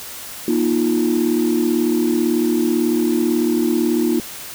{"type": "chord", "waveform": "sine", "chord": "Bb suspended fourth", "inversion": "none", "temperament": "equal with one note detuned", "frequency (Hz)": [236.9, 311.1, 349.2], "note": ["Bb3", "Eb4", "F4"], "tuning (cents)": [28, 0, 0], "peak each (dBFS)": -18, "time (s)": [0.48, 4.2], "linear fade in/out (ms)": 2, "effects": ["tanh soft clip ceiling -9 dBFS", "white hiss -33 dBFS RMS until 4.54 s"]}